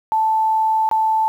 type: tone with dropouts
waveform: sine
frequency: 879 Hz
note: A5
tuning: 2 cents flat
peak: -14 dBFS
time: 0.12-1.28 s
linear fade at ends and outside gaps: 0 ms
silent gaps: 0.89-0.913 s
effects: 8-bit